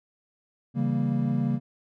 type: chord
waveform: triangle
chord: C# diminished seventh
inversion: none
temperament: equal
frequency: 138.59 / 164.81 / 196 / 233.1 Hz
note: C#3 / E3 / G3 / Bb3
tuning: 0 / 0 / 0 / 0 cents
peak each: -25 / -31 / -28 / -25 dBFS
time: 0.74-1.6 s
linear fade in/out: 50 ms
effects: none